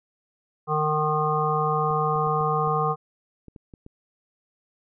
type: harmonic tone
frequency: 152.9 Hz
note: D#3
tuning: 30 cents flat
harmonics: 1 / 3 / 5 / 7 / 8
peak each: -27 / -27 / -27 / -27 / -27 dBFS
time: 0.67-2.96 s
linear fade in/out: 50 ms
type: clicks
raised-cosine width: 3 ms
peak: -30 dBFS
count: 9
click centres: 1.91 / 2.16 / 2.271 / 2.41 / 2.674 / 3.483 / 3.562 / 3.738 / 3.864 s
effects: none